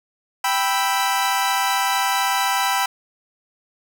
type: chord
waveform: sawtooth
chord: E minor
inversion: first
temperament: equal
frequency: 784 / 987.8 / 1318.5 Hz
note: G5 / B5 / E6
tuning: 0 / 0 / 0 cents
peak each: -18 / -18 / -22 dBFS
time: 0.44-2.86 s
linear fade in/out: 5 ms
effects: none